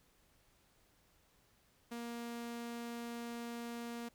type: tone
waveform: sawtooth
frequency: 235.5 Hz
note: A#3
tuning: 18 cents sharp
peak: -38 dBFS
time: 1.91-4.09 s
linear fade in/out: 10 ms
effects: pink hiss -71 dBFS RMS until 4.14 s